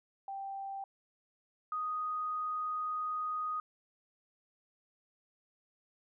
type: tone pair in turn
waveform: sine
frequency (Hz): 784 / 1244.5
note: G5 / D#6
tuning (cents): 0 / 0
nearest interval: minor sixth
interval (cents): 800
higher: second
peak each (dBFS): -38 / -33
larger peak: second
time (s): 0.28-0.84 / 1.72-3.6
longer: second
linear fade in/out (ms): 2
effects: none